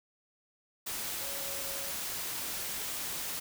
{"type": "tone in noise", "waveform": "sine", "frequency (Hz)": 554, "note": "C#5", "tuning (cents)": -1, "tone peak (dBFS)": -46, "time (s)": [1.21, 1.91], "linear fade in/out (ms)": 10, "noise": "white", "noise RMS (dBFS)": -37, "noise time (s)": [0.86, 3.4], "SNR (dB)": -12, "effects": []}